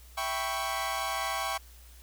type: chord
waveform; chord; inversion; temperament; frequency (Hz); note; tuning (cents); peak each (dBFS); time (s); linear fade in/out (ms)
sawtooth; C# half-diminished seventh; first; equal; 659.3 / 784 / 987.8 / 1108.7; E5 / G5 / B5 / C#6; 0 / 0 / 0 / 0; -34 / -31 / -35 / -30; 0.17-1.58; 10
effects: added 60 Hz sine -50 dBFS peak until 2.02 s + white hiss -57 dBFS RMS until 2.02 s